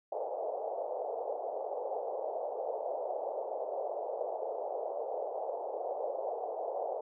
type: band-pass noise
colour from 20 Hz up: pink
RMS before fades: -37 dBFS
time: 0.12-7.01 s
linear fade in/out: 5 ms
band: 460 to 780 Hz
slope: 48 dB/octave
effects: none